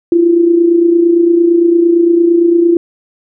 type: tone with amplitude modulation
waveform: sine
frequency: 341 Hz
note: F4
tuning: 41 cents flat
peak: -3 dBFS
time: 0.12-2.77 s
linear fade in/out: 2 ms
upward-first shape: sine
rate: 28.8 Hz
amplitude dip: 55%
effects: none